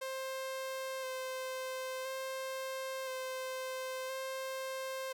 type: tone with vibrato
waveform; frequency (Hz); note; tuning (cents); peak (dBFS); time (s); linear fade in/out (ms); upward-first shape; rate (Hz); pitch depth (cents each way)
sawtooth; 523.3; C5; 0; -34; 0.01-5.13; 10; square; 0.49; 14
effects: none